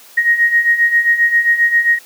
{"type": "beating tone pair", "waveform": "sine", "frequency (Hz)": [1871, 1878.5], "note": ["A#6", "A#6"], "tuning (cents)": [6, 13], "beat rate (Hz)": 7.5, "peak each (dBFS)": [-16, -11], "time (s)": [0.17, 1.99], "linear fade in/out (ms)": 10, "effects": ["white hiss -42 dBFS RMS until 2.05 s", "high-pass 300 Hz 12 dB/octave"]}